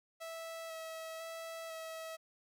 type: tone with vibrato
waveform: sawtooth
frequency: 651 Hz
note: E5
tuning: 22 cents flat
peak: -39 dBFS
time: 0.2-2.17 s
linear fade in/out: 20 ms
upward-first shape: square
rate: 1 Hz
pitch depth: 12 cents each way
effects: none